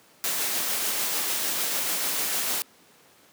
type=noise with tremolo; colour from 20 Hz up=white; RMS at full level=-26 dBFS; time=0.24-2.62 s; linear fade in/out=0 ms; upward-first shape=triangle; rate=6.7 Hz; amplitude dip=25%; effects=pink hiss -56 dBFS RMS until 3.32 s + high-pass 200 Hz 12 dB/octave